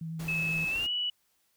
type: tone with vibrato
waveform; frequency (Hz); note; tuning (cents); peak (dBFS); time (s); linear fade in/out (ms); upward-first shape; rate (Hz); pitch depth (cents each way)
sine; 162.4; E3; -26; -34; 0.01-0.65; 5; triangle; 10; 21
type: noise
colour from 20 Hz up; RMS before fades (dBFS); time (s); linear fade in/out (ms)
pink; -44; 0.19-0.87; 10
type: tone with pitch glide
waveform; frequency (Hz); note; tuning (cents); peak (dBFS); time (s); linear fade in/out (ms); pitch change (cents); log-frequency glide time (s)
sine; 2595 to 2947; E7 to F#7; -28 to -8; -28; 0.28-1.1; 5; +220; 0.69-0.9
effects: white hiss -72 dBFS RMS until 1.56 s